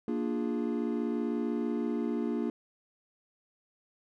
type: chord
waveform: triangle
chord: Bb dominant seventh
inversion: none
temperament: equal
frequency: 233.1 / 293.7 / 349.2 / 415.3 Hz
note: Bb3 / D4 / F4 / Ab4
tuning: 0 / 0 / 0 / 0 cents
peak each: -30 / -33 / -34 / -36 dBFS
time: 0.08-2.5 s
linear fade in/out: 2 ms
effects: none